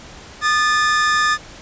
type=tone pair together; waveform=45% pulse; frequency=1222.2 / 1746 Hz; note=D#6 / A6; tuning=-31 / -14 cents; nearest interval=tritone; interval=617 cents; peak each=-17 dBFS; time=0.41-1.38 s; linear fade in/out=50 ms; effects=pink hiss -39 dBFS RMS until 1.61 s + resampled to 16000 Hz